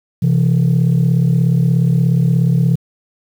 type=tone pair together; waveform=sine; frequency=130 / 166.84 Hz; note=C3 / E3; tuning=-11 / +21 cents; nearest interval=major third; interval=432 cents; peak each=-11 dBFS; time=0.22-2.76 s; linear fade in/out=10 ms; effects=tanh soft clip ceiling -7 dBFS + 7-bit